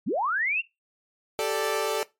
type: linear sweep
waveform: sine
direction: up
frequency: 136.2 to 2818 Hz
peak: -23 dBFS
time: 0.06-0.62 s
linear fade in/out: 20 ms
type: chord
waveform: sawtooth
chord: G suspended second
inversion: none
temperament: equal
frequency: 392 / 440 / 587.3 Hz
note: G4 / A4 / D5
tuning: 0 / 0 / 0 cents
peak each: -28 / -23 / -26 dBFS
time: 1.39-2.03 s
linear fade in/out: 0 ms
effects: noise-tail reverb RT60 0.2 s tail -19 dB re dry + MP3 64 kbps